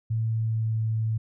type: tone with pitch glide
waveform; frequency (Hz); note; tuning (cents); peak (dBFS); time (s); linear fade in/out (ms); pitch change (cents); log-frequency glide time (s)
sine; 112.1 to 110.88; A2 to A2; +33 to +14; -23; 0.1-1.18; 10; -19; 0.32-0.77
effects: none